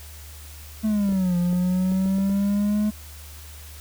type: exponential two-way sweep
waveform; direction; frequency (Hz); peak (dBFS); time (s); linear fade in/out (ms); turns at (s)
triangle; down then up; 220 to 174.61 to 212.8; -17; 0.83-2.91; 20; 1.37
type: clicks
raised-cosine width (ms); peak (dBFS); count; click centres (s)
2; -25; 7; 1.091 / 1.124 / 1.53 / 1.919 / 2.06 / 2.184 / 2.296
effects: added 75 Hz sine -40 dBFS peak until 3.8 s + white hiss -45 dBFS RMS until 3.8 s